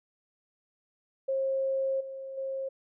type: tone with level steps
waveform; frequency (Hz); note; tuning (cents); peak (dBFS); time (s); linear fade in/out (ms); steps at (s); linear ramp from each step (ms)
sine; 536; C5; +42; -26 / -37 / -31; 1.28-2.69; 10; 2 / 2.37; 10
effects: none